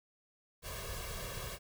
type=noise with comb filter; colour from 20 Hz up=pink; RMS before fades=-42 dBFS; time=0.62-1.59 s; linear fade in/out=50 ms; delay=1.8 ms; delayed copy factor=+0.8; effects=none